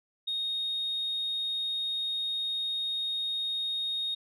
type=tone; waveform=sine; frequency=3719 Hz; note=A#7; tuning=5 cents flat; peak=-28 dBFS; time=0.27-4.15 s; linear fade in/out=10 ms; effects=tanh soft clip ceiling -25 dBFS